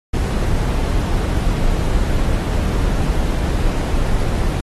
brown noise, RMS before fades -17 dBFS, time 0.13-4.61 s, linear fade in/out 10 ms, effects AAC 32 kbps

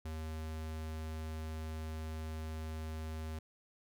square tone, 79 Hz, D#2, 27 cents sharp, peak -40 dBFS, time 0.05-3.39 s, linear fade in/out 5 ms, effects none

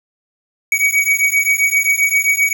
square beating tone pair, 2254 / 2261.6 Hz, C#7 / C#7, +28 / +34 cents, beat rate 7.6 Hz, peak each -16 dBFS, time 0.72-2.53 s, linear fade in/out 2 ms, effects 7-bit

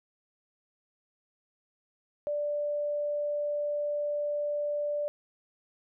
sine tone, 587.3 Hz, D5, in tune, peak -28 dBFS, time 2.27-5.08 s, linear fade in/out 0 ms, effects none

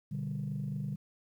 sine chord, G major, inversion first, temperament just, 122.5 / 147 / 196 Hz, B2 / D3 / G3, -14 / +2 / 0 cents, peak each -39 / -35 / -38 dBFS, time 0.11-0.96 s, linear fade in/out 10 ms, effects tanh soft clip ceiling -27 dBFS + 11-bit

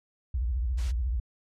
sine tone with vibrato, 61 Hz, B1, 21 cents flat, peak -25 dBFS, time 0.34-1.2 s, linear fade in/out 5 ms, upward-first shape sine, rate 14 Hz, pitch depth 250 cents each way
white noise, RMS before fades -43 dBFS, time 0.77-0.92 s, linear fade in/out 20 ms
effects low-pass 6000 Hz 12 dB/octave + MP3 64 kbps

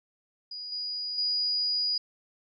sine tone with level steps, 4903 Hz, D#8, 26 cents flat, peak -36 / -31 / -25 dBFS, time 0.51-1.98 s, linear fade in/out 5 ms, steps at 0.72 / 1.18 s, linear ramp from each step 2 ms, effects none

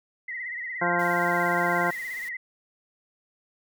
sine tone with vibrato, 1969 Hz, B6, 6 cents flat, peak -31 dBFS, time 0.28-2.37 s, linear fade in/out 5 ms, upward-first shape sine, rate 17 Hz, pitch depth 85 cents each way
harmonic tone, 174.61 Hz, F3, in tune, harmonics 1 / 2 / 3 / 4 / 5 / 6 / 8 / 9, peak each -32 / -31 / -32 / -28 / -32 / -30 / -31 / -28 dBFS, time 0.81-1.91 s, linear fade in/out 10 ms
white noise, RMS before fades -47 dBFS, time 0.99-2.29 s, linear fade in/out 5 ms
effects none

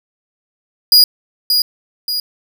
45% pulse tone with echo, 4887 Hz, D#8, 32 cents flat, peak -4 dBFS, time 0.92-1.04 s, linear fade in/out 2 ms, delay 580 ms, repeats 2, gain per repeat -6 dB, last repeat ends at 2.2 s, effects none

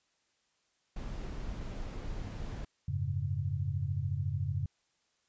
brown noise, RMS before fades -39 dBFS, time 0.96-2.65 s, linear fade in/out 5 ms
sine chord, F# suspended second, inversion none, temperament equal with one note detuned, 90.23 / 103.83 / 138.59 Hz, F#2 / G#2 / C#3, -43 / 0 / 0 cents, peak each -35 dBFS, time 2.88-4.66 s, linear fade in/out 5 ms
effects white hiss -75 dBFS RMS until 5.28 s + resampled to 16000 Hz

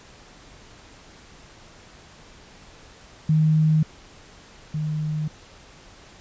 sine tone pair in turn, 156 / 153.5 Hz, D#3 / D#3, +5 / -23 cents, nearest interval unison, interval 28 cents, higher first, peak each -15 / -23 dBFS, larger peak first, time 3.29-3.83 / 4.74-5.28 s, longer neither, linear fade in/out 5 ms, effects pink hiss -48 dBFS RMS until 6.2 s + resampled to 16000 Hz

